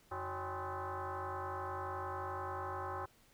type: tone with frequency modulation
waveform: sine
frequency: 141.2 Hz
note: C#3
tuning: 32 cents sharp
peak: -38 dBFS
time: 0.11-3.06 s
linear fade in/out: 10 ms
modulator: 231 Hz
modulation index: 5.4
effects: pink hiss -67 dBFS RMS until 3.33 s